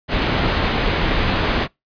pink low-pass noise, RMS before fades -19 dBFS, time 0.08-1.68 s, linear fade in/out 50 ms, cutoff 3900 Hz, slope 24 dB/octave, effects noise-tail reverb RT60 0.2 s tail -25 dB re dry + resampled to 11025 Hz

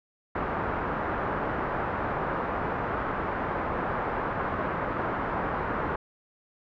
white low-pass noise, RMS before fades -30 dBFS, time 0.35-5.96 s, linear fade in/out 5 ms, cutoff 1400 Hz, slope 24 dB/octave, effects none

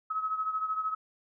sine beating tone pair, 1280 / 1293 Hz, D#6 / E6, +49 / -34 cents, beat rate 13 Hz, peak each -30 / -36 dBFS, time 0.1-0.95 s, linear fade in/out 10 ms, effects none

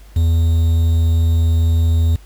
triangle tone with quantisation, 82.41 Hz, E2, in tune, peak -9 dBFS, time 0.16-2.16 s, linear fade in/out 5 ms, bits 6, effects added 50 Hz sine -38 dBFS peak until 2.25 s + pink hiss -50 dBFS RMS until 2.25 s

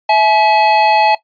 square tone pair together, 657 / 852.3 Hz, E5 / G#5, -6 / +45 cents, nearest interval perfect fourth, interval 451 cents, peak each -16 / -10 dBFS, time 0.09-1.15 s, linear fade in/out 5 ms, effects noise-tail reverb RT60 0.1 s tail -17 dB re dry + resampled to 11025 Hz

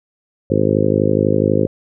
harmonic tone, 52.1 Hz, G#1, 6 cents sharp, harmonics 2 / 3 / 4 / 5 / 6 / 7 / 8 / 9 / 10, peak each -21 / -21 / -21 / -21 / -21 / -21 / -21 / -21 / -21 dBFS, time 0.5-1.67 s, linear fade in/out 5 ms, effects none

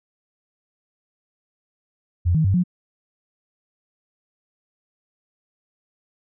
sine tone with pitch steps, 87.3 / 158.1 / 96.5 / 178.4 Hz, F2 / D#3 / G2 / F3, 0 / +28 / -27 / +37 cents, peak -15 dBFS, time 2.25-2.638 s, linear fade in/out 20 ms, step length 97 ms, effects none

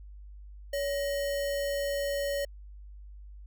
sine tone with sample-and-hold, 565 Hz, C#5, 33 cents sharp, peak -28 dBFS, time 0.73-2.45 s, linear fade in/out 5 ms, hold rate 2450 Hz, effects added 50 Hz sine -44 dBFS peak until 3.46 s

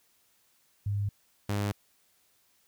sine / sawtooth tone pair in turn, 101.5 / 102.09 Hz, G#2 / G#2, -39 / -29 cents, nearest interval unison, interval 10 cents, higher second, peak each -27 / -24 dBFS, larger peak second, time 0.86-1.09 / 1.49-1.72 s, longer neither, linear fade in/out 5 ms, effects white hiss -68 dBFS RMS until 2.67 s

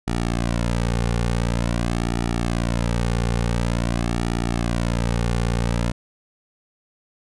sawtooth tone with flanger, 58.27 Hz, A#1, in tune, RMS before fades -22 dBFS, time 0.07-5.92 s, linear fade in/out 10 ms, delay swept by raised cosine 1.9 to 3.1 ms, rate 0.47 Hz, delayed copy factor -0.85, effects resampled to 24000 Hz

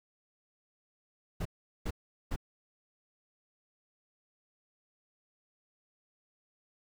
brown noise bursts, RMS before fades -33 dBFS, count 3, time 1.4-2.362 s, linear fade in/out 10 ms, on 54 ms, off 400 ms, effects none

